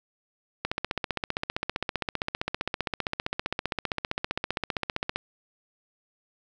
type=click train; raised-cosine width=0.3 ms; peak=-11 dBFS; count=70; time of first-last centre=0.65-5.16 s; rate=15.3 Hz; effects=none